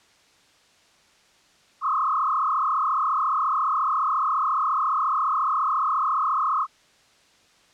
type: tone with frequency modulation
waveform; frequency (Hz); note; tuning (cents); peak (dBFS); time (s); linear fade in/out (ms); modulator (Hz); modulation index
sine; 1174.7; D6; 0; -20; 1.81-6.67; 50; 34.4; 3.6
effects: white hiss -58 dBFS RMS until 7.73 s + low-pass 6000 Hz 12 dB/octave